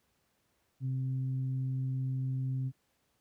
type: tone with frequency modulation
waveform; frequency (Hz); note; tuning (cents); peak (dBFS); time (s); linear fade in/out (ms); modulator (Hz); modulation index
sine; 130.81; C3; 0; -30; 0.8-2.72; 50; 133; 0.4
effects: pink hiss -75 dBFS RMS until 3.2 s + high-pass 60 Hz 12 dB/octave